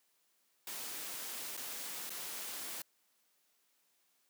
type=noise with dropouts; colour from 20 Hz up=white; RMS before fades=-43 dBFS; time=0.67-2.82 s; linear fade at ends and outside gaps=2 ms; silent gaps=1.568-1.575 / 2.095-2.103 s; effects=white hiss -75 dBFS RMS until 4.29 s + high-pass 200 Hz 12 dB/octave